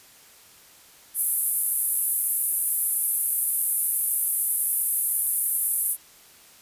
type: band-pass noise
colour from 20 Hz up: pink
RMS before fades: -25 dBFS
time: 1.14-5.97 s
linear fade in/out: 50 ms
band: 10000 to 13000 Hz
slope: 48 dB/octave
effects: white hiss -52 dBFS RMS until 6.61 s + resampled to 32000 Hz